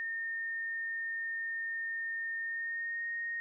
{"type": "tone with pitch glide", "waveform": "sine", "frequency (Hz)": [1826, 1857.9], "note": ["A#6", "A#6"], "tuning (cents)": [-36, -6], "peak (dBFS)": -34, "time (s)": [0, 3.4], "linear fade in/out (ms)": 0, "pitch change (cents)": 30, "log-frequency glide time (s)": [2.41, 3.07], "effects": []}